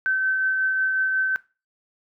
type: tone with tremolo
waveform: sine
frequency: 1537 Hz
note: G6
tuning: 35 cents flat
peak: -18 dBFS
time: 0.06-1.36 s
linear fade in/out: 0 ms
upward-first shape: triangle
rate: 5.5 Hz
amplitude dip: 30%
effects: noise-tail reverb RT60 0.3 s tail -19 dB re dry